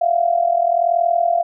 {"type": "tone with amplitude modulation", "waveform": "sine", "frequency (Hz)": 688, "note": "F5", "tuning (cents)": -26, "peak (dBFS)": -10, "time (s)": [0.01, 1.43], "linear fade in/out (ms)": 10, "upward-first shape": "sine", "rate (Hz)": 41, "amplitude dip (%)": 80, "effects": []}